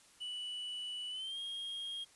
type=tone with pitch glide; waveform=triangle; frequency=2960 to 3247 Hz; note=F#7 to G#7; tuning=0 to -40 cents; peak=-38 dBFS; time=0.2-2.05 s; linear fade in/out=20 ms; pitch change=+160 cents; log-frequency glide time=1.09-1.39 s; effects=white hiss -63 dBFS RMS until 2.15 s + resampled to 24000 Hz